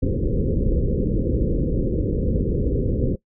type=low-pass noise; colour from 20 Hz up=pink; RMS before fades=-21 dBFS; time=0.02-3.16 s; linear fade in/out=10 ms; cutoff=530 Hz; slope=96 dB/octave; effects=noise-tail reverb RT60 0.1 s tail -18 dB re dry